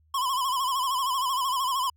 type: tone with vibrato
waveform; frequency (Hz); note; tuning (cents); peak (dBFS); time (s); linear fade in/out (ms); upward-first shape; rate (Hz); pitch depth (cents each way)
square; 1046.5; C6; 0; -25; 0.14-1.9; 5; sine; 13; 100
effects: added 78 Hz sine -60 dBFS peak until 1.96 s